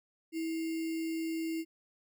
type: tone with sample-and-hold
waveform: sine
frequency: 325.1 Hz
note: E4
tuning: 24 cents flat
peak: -32 dBFS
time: 0.32-1.65 s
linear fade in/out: 50 ms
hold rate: 2450 Hz
effects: none

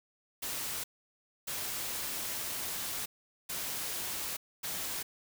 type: noise bursts at uneven times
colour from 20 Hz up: white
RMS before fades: -37 dBFS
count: 4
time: 0.42-0.84 / 1.47-3.06 / 3.49-4.37 / 4.63-5.03 s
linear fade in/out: 10 ms
effects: none

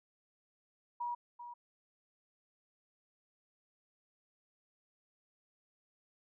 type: tone with echo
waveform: sine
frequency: 960 Hz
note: B5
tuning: 49 cents flat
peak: -35 dBFS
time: 1-1.15 s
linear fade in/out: 10 ms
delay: 390 ms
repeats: 1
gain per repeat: -10 dB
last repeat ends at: 1.54 s
effects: none

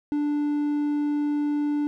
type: tone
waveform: triangle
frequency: 293.7 Hz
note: D4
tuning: in tune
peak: -20 dBFS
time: 0.12-1.87 s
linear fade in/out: 0 ms
effects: none

